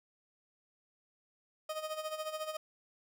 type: tone with tremolo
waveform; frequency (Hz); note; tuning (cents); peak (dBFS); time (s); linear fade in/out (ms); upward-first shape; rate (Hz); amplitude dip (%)
30% pulse; 622.3; D#5; 0; -32; 1.69-2.57; 5; sine; 14; 70
effects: none